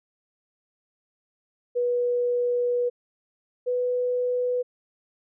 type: tone pair in turn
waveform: sine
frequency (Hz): 487.2 / 495.1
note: B4 / B4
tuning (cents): -24 / +4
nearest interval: unison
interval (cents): 28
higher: second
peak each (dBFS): -21 / -22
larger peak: first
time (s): 1.75-2.9 / 3.66-4.63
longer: first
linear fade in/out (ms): 20
effects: none